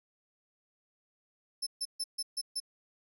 30% pulse tone bursts, 5274 Hz, E8, in tune, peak -28 dBFS, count 6, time 1.62-2.602 s, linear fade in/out 10 ms, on 47 ms, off 140 ms, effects none

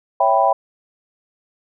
sine chord, C# half-diminished seventh, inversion none, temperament equal, 554.4 / 659.3 / 784 / 987.8 Hz, C#5 / E5 / G5 / B5, 0 / 0 / 0 / 0 cents, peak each -20 / -18 / -16 / -18 dBFS, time 0.2-0.53 s, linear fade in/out 5 ms, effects none

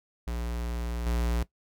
square tone with level steps, 58.9 Hz, A#1, 19 cents sharp, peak -31 / -26 dBFS, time 0.27-1.43 s, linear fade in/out 5 ms, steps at 1.06 s, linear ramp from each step 5 ms, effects noise-tail reverb RT60 0.1 s tail -17 dB re dry

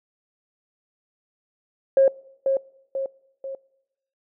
sine tone with echo, 540 Hz, C#5, 45 cents flat, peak -11 dBFS, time 1.97-2.08 s, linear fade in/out 2 ms, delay 490 ms, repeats 3, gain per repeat -6 dB, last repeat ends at 3.55 s, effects noise-tail reverb RT60 0.9 s tail -24 dB re dry + tanh soft clip ceiling -7 dBFS

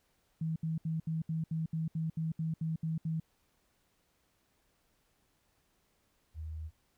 sine tone bursts, 160.8 Hz, E3, 43 cents flat, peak -31 dBFS, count 13, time 0.41-3.2 s, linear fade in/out 5 ms, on 150 ms, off 70 ms
sine tone, 78.8 Hz, D#2, 23 cents sharp, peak -38 dBFS, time 6.34-6.71 s, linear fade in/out 50 ms
effects pink hiss -74 dBFS RMS until 6.97 s

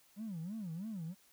triangle tone with vibrato, 189.4 Hz, F#3, 41 cents sharp, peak -36 dBFS, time 0.16-1.15 s, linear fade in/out 50 ms, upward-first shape sine, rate 3.1 Hz, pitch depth 300 cents each way, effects tanh soft clip ceiling -36 dBFS + white hiss -67 dBFS RMS until 1.32 s

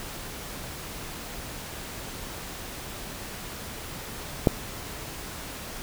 click, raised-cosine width 2 ms, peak -3 dBFS, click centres 4.472 s, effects pink hiss -38 dBFS RMS until 5.82 s

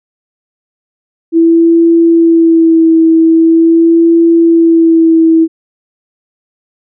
sine tone with vibrato, 329.6 Hz, E4, in tune, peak -3 dBFS, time 1.32-5.48 s, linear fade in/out 50 ms, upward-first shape sine, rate 0.43 Hz, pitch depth 24 cents each way, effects none

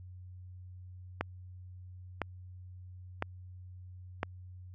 click train, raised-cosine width 0.5 ms, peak -16 dBFS, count 4, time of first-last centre 1.21-4.231 s, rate 0.993 Hz, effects added 91 Hz sine -46 dBFS peak until 4.74 s

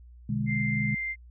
sine chord, G# diminished, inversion first, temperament just, 124.59 / 149.51 / 207.7 Hz, B2 / D3 / G#3, +16 / +31 / 0 cents, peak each -30 / -32 / -29 dBFS, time 0.29-0.95 s, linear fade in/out 5 ms
sine tone, 2093 Hz, C7, in tune, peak -29 dBFS, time 0.46-1.16 s, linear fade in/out 50 ms
effects added 60 Hz sine -47 dBFS peak until 1.3 s

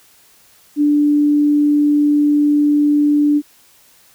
sine tone, 293.7 Hz, D4, in tune, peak -10 dBFS, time 0.76-3.42 s, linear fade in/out 50 ms, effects white hiss -50 dBFS RMS until 4.14 s

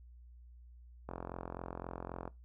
click train, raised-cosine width 1 ms, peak -27 dBFS, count 53, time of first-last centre 1.09-2.277 s, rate 43.8 Hz, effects noise-tail reverb RT60 0.2 s tail -20 dB re dry + added 60 Hz sine -53 dBFS peak until 2.44 s

